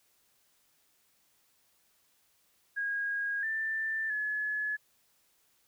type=tone with pitch steps; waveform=sine; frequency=1637 / 1776 / 1705 Hz; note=G#6 / A6 / G#6; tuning=-25 / +16 / +45 cents; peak=-30 dBFS; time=2.76-4.77 s; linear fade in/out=20 ms; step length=670 ms; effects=white hiss -70 dBFS RMS until 5.67 s